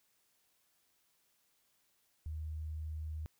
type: tone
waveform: sine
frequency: 77.78 Hz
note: D#2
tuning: in tune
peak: -38 dBFS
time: 2.26-3.26 s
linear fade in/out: 0 ms
effects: white hiss -75 dBFS RMS until 3.39 s